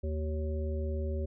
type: harmonic tone with a mistuned harmonic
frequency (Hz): 76.5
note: D#2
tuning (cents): -29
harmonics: 1 / 3 / 5 / 7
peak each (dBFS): -31 / -42 / -40 / -42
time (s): 0.03-1.26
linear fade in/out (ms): 10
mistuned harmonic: 7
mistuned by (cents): +59
effects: none